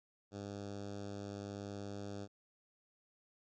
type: tone with notch filter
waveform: 10% pulse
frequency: 100.9 Hz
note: G#2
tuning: 49 cents flat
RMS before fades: -45 dBFS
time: 0.31-2.28 s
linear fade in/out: 50 ms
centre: 2100 Hz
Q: 0.71
effects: resampled to 16000 Hz